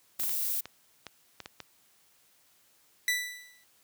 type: noise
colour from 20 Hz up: violet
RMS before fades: -31 dBFS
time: 0.19-0.61 s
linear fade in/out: 10 ms
type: clicks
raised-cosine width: 0.2 ms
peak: -23 dBFS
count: 8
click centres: 0.198 / 0.235 / 0.294 / 0.656 / 1.067 / 1.403 / 1.459 / 1.603 s
type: tone with exponential decay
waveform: sawtooth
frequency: 1975.5 Hz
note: B6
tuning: in tune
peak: -20 dBFS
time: 3.08-3.64 s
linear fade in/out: 1 ms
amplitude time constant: 120 ms
effects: white hiss -65 dBFS RMS until 3.83 s + high-pass 60 Hz 12 dB/octave